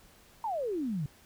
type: exponential sweep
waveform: sine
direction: down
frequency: 947 to 136.9 Hz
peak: -30 dBFS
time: 0.44-1.06 s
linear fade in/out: 2 ms
effects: pink hiss -59 dBFS RMS until 1.25 s